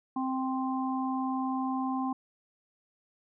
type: harmonic tone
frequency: 261.7 Hz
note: C4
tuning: in tune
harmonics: 1 / 3 / 4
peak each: -30 / -35 / -36 dBFS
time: 0.16-2.13 s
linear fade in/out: 5 ms
effects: none